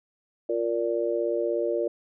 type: chord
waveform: sine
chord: Bb major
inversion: second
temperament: just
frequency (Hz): 349.6 / 466.2 / 582.7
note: F4 / Bb4 / D5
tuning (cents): +2 / 0 / -14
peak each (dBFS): -28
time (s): 0.49-1.88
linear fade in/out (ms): 5
effects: none